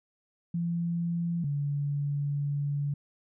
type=tone pair in turn; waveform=sine; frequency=170.3 / 143.47 Hz; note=F3 / D3; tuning=-43 / -40 cents; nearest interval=minor third; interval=297 cents; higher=first; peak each=-27 / -27 dBFS; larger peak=neither; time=0.54-1.44 / 1.44-2.94 s; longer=second; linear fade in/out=5 ms; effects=none